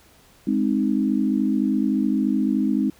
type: chord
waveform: sine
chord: Ab major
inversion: none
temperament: equal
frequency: 207.7 / 261.6 / 311.1 Hz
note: Ab3 / C4 / Eb4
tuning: 0 / 0 / 0 cents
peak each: -22 / -22 / -24 dBFS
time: 0.47-2.9 s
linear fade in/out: 5 ms
effects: pink hiss -54 dBFS RMS until 2.99 s